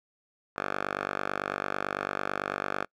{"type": "tone with band-pass filter", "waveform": "5% pulse", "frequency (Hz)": 49, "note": "G1", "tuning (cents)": 0, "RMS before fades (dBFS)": -33, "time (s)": [0.56, 2.85], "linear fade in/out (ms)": 10, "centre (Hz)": 1200, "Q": 1.8, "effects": ["noise-tail reverb RT60 0.1 s tail -24 dB re dry"]}